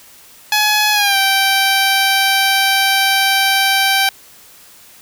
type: tone with pitch glide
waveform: 10% pulse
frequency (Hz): 845 to 779.4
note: G#5 to G5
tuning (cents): +30 to -10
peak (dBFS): -3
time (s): 0.52-4.09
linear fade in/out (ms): 2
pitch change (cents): -140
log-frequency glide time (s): 0.92-1.17
effects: white hiss -43 dBFS RMS until 5.01 s